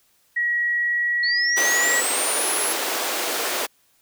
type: tone with pitch glide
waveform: sine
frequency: 1911 to 1925.4 Hz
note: A#6 to B6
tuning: +43 to -45 cents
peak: -19 dBFS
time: 0.36-2.01 s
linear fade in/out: 10 ms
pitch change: +12 cents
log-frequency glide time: 0.62-1.46 s
type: linear sweep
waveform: sine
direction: up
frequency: 4280 to 11250 Hz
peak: -23 dBFS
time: 1.23-2.73 s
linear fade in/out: 5 ms
type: high-pass noise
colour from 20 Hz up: pink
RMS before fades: -25 dBFS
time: 1.56-3.67 s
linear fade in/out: 20 ms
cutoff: 360 Hz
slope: 24 dB/octave
effects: white hiss -62 dBFS RMS until 4.01 s